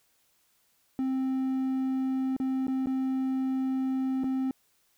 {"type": "tone with dropouts", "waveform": "triangle", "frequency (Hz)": 262.9, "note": "C4", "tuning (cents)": 8, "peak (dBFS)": -24, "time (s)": [0.99, 4.51], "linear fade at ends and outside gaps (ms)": 1, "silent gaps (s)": [[2.365, 2.4], [2.669, 2.681], [2.86, 2.87], [4.236, 4.242]], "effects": ["white hiss -69 dBFS RMS until 4.97 s"]}